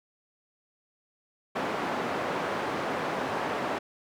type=band-pass noise; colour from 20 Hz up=white; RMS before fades=-31 dBFS; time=1.55-3.79 s; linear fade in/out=10 ms; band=180 to 1100 Hz; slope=12 dB/octave; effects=none